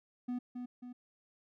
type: tone with echo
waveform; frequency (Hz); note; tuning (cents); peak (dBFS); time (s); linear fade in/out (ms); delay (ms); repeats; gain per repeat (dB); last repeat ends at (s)
triangle; 246.9; B3; 0; -32; 0.28-0.39; 10; 270; 2; -5; 0.93
effects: none